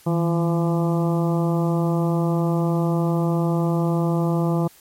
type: harmonic tone with a mistuned harmonic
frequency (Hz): 170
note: F3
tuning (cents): -46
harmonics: 1 / 2 / 3 / 4 / 5 / 6 / 7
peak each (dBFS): -19 / -25 / -29 / -31 / -33 / -35 / -36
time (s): 0.06-4.68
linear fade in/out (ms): 10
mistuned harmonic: 1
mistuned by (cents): -71
effects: white hiss -51 dBFS RMS until 4.8 s + MP3 64 kbps